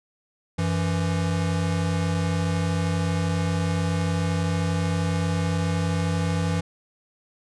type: tone pair together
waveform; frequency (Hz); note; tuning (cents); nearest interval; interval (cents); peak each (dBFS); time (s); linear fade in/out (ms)
square; 93.9 / 166.4; F#2 / E3; +26 / +17; minor seventh; 991; -26 / -25; 0.58-6.61; 10
effects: resampled to 22050 Hz